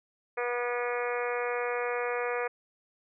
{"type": "harmonic tone", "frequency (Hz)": 242.7, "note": "B3", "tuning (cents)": -30, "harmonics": [2, 3, 4, 5, 6, 7, 8, 9, 10], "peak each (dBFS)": [-31, -38, -40, -38, -41, -40, -42, -40, -43], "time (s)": [0.37, 2.48], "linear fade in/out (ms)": 10, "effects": []}